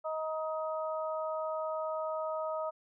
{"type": "harmonic tone", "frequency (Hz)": 314.8, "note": "D#4", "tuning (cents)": 20, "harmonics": [2, 3, 4], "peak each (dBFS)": [-34, -41, -39], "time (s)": [0.04, 2.71], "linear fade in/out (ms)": 20, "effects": []}